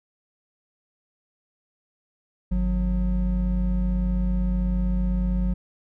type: tone pair together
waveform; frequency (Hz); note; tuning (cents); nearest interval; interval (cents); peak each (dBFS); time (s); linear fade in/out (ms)
triangle; 50.82 / 181.1; G#1 / F#3; -37 / -37; octave + minor seventh; 2200; -20 / -23; 2.51-5.54; 10
effects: none